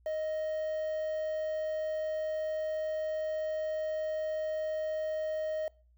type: tone with quantisation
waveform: triangle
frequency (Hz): 622.3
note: D#5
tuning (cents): 0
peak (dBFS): -29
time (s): 0.06-5.68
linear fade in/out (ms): 2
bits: 9
effects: noise-tail reverb RT60 0.4 s tail -24 dB re dry + added 60 Hz sine -61 dBFS peak until 5.97 s